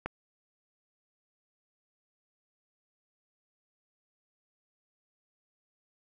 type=click; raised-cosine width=0.5 ms; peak=-18 dBFS; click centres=0.06 s; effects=none